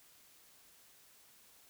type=silence; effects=white hiss -63 dBFS RMS until 1.69 s